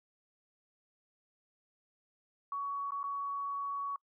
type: tone with dropouts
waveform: sine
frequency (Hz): 1123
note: C#6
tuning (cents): +22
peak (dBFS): -34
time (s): 2.52-3.96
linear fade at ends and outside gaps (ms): 2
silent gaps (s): 2.907-2.919 / 3.031-3.039
effects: noise-tail reverb RT60 0.1 s tail -25 dB re dry